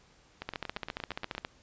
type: two click trains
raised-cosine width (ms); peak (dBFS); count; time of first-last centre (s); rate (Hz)
0.3; -18 / -21; 15 / 9; 0.49-1.449 / 0.42-1.35; 14.6 / 8.6
effects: pink hiss -62 dBFS RMS until 1.62 s + resampled to 16000 Hz